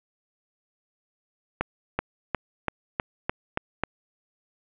accelerating click train, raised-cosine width 0.5 ms, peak -9 dBFS, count 8, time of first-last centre 1.61-3.836 s, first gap 380 ms, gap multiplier 0.94, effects resampled to 8000 Hz + 8-bit

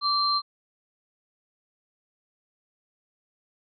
sine tone pair together, 1163 / 4147 Hz, D6 / C8, -17 / -16 cents, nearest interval octave + minor seventh, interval 2201 cents, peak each -24 / -24 dBFS, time 0.01-0.42 s, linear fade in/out 50 ms, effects none

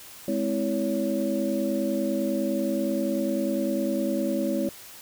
sine tone cluster, 209 / 259.1 / 328.7 / 561 Hz, G#3 / C4 / E4 / C#5, +11 / -17 / -5 / +21 cents, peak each -29 dBFS, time 0.28-4.69 s, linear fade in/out 2 ms, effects white hiss -45 dBFS RMS until 5.01 s

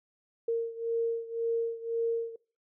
sine beating tone pair, 460.1 / 462 Hz, A#4 / A#4, -23 / -16 cents, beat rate 1.9 Hz, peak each -30 / -33 dBFS, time 0.48-2.36 s, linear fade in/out 5 ms, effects noise-tail reverb RT60 0.4 s tail -23 dB re dry

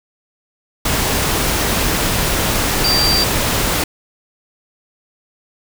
sine tone in noise, 4699 Hz, D8, in tune, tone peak -14 dBFS, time 2.84-3.24 s, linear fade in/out 5 ms, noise pink, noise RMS -17 dBFS, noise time 0.85-3.84 s, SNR 0 dB, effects none

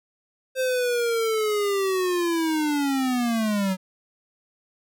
square linear sweep, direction down, 523.3 to 183.7 Hz, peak -22 dBFS, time 0.55-3.77 s, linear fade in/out 50 ms, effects none

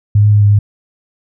sine tone with pitch steps, 103.6 / 104.8 / 103.9 / 102.5 / 103.1 Hz, G#2 / G#2 / G#2 / G#2 / G#2, -4 / +16 / +1 / -22 / -12 cents, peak -5 dBFS, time 0.15-0.59 s, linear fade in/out 5 ms, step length 88 ms, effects none

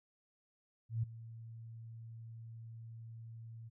sine tone with ADSR envelope, 113.9 Hz, A#2, 40 cents flat, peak -30 dBFS, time 0.89-3.7 s, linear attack 140 ms, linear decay 11 ms, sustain -17 dB, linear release 25 ms, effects none

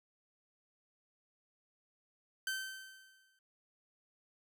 sawtooth tone with exponential decay, 1545 Hz, G6, 26 cents flat, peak -30 dBFS, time 2.47-3.39 s, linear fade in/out 2 ms, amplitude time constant 200 ms, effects none

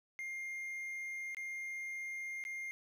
triangle tone with dropouts, 2116 Hz, C7, 19 cents sharp, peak -38 dBFS, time 0.19-2.71 s, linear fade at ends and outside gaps 0 ms, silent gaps 1.347-1.369 / 2.439-2.451 s, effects none

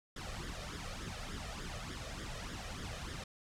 pink noise with flanger, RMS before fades -43 dBFS, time 0.16-3.24 s, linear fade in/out 5 ms, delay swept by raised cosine 0.57 to 1.67 ms, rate 3.4 Hz, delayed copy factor +0.7, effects low-pass 7000 Hz 12 dB/octave

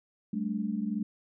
sine tone cluster, 194.7 / 216.5 / 289.9 Hz, G3 / A3 / D4, -12 / -28 / -22 cents, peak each -34 / -31 / -38 dBFS, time 0.33-1.03 s, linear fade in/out 5 ms, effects none

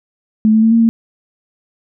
sine tone with pitch steps, 217 / 219.8 / 224.2 / 229.6 / 227.8 Hz, A3 / A3 / A3 / A#3 / A#3, -24 / -2 / +33 / -26 / -40 cents, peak -7 dBFS, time 0.45-0.89 s, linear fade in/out 0 ms, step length 88 ms, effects none

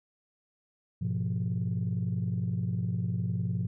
sine chord, F diminished, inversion first, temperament equal, 103.83 / 123.47 / 174.61 Hz, Ab2 / Cb3 / F3, 0 / 0 / 0 cents, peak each -31 dBFS, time 1.01-3.67 s, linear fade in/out 10 ms, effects tanh soft clip ceiling -22 dBFS

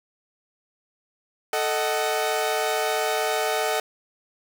sawtooth chord, D# diminished, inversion second, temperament equal with one note detuned, 440 / 622.3 / 747.7 Hz, A4 / D#5 / F#5, 0 / 0 / +18 cents, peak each -23 dBFS, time 1.53-3.8 s, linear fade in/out 2 ms, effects none

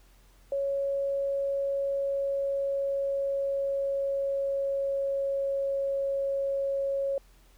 sine tone with pitch glide, 554.4 to 550.6 Hz, C#5 to C#5, 0 to -12 cents, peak -26 dBFS, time 0.52-7.18 s, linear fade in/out 2 ms, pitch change -12 cents, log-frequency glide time 1.63-5.58 s, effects added 43 Hz sine -56 dBFS peak until 7.57 s + pink hiss -63 dBFS RMS until 7.57 s

